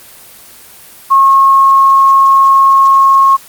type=tone; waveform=sine; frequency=1086 Hz; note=C#6; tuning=36 cents flat; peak=-3 dBFS; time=1.1-3.37 s; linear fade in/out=20 ms; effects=white hiss -36 dBFS RMS until 3.48 s + Opus 24 kbps